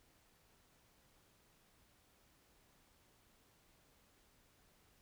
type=silence; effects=pink hiss -71 dBFS RMS until 5.01 s